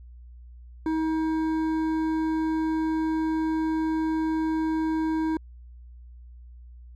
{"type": "tone with hard clipping", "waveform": "triangle", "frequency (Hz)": 317.9, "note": "D#4", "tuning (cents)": 37, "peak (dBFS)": -25, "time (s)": [0.86, 5.37], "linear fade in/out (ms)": 2, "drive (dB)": 13, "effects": ["added 60 Hz sine -43 dBFS peak until 6.95 s"]}